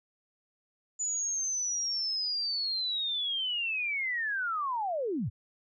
sine linear sweep, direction down, 7000 to 77 Hz, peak -29 dBFS, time 0.99-5.3 s, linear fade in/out 20 ms, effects none

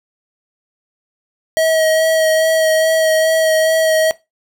square tone with vibrato, 638 Hz, D#5, 43 cents sharp, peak -12 dBFS, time 1.57-4.11 s, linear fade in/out 0 ms, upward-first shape sine, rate 2.4 Hz, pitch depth 16 cents each way, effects noise-tail reverb RT60 0.2 s tail -18 dB re dry

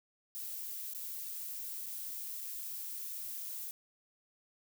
violet noise with dropouts, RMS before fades -42 dBFS, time 0.35-3.71 s, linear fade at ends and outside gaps 0 ms, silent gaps 0.936-0.948 / 1.86-1.865 / 2.409-2.413 s, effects none

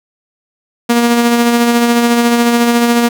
sawtooth tone with tremolo, 236.8 Hz, A#3, 27 cents sharp, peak -3 dBFS, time 0.89-3.09 s, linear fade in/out 10 ms, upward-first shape sine, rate 14 Hz, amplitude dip 35%, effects none

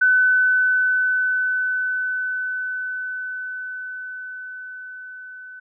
sine tone with level ramp, 1507 Hz, F#6, 31 cents sharp, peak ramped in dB -12 to -36 dBFS, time 0.01-5.6 s, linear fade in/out 10 ms, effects none

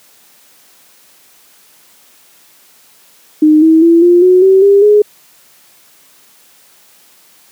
sine tone with pitch steps, 307.1 / 320.9 / 335.3 / 350.3 / 366.1 / 382.5 / 399.6 / 417.6 Hz, D#4 / E4 / E4 / F4 / F#4 / G4 / G4 / G#4, -23 / -46 / +30 / +5 / -18 / -42 / +33 / +10 cents, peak -3 dBFS, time 3.42-5.02 s, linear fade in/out 5 ms, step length 200 ms, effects white hiss -46 dBFS RMS until 7.51 s + high-pass 150 Hz 12 dB/octave

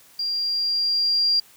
sine tone with level ramp, 4770 Hz, D8, 26 cents sharp, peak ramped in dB -23 to -16 dBFS, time 0.19-1.4 s, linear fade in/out 5 ms, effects white hiss -52 dBFS RMS until 1.56 s

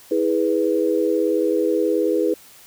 sine chord, E major, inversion none, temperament equal with one note detuned, 323.8 / 415.3 / 493.9 Hz, E4 / G#4 / B4, -31 / 0 / 0 cents, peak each -21 dBFS, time 0.11-2.34 s, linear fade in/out 5 ms, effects white hiss -47 dBFS RMS until 2.66 s

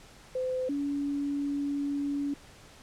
sine tone pair in turn, 512 / 284.4 Hz, C5 / C#4, -38 / +45 cents, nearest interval minor seventh, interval 1017 cents, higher first, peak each -28 dBFS, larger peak neither, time 0.35-0.69 / 0.69-2.34 s, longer second, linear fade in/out 5 ms, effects pink hiss -53 dBFS RMS until 2.82 s + low-pass 9000 Hz 12 dB/octave

